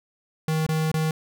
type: tone with dropouts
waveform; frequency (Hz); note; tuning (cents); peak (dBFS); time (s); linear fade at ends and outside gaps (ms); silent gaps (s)
square; 157.7; D#3; +24; -22; 0.48-1.11; 2; 0.665-0.689 / 0.916-0.941
effects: none